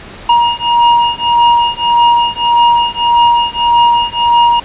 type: beating tone pair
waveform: square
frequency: 947 / 948.7 Hz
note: A#5 / A#5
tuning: +27 / +30 cents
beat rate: 1.7 Hz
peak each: -11 dBFS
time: 0.29-4.6 s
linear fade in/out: 5 ms
effects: pink hiss -31 dBFS RMS until 4.64 s + resampled to 8000 Hz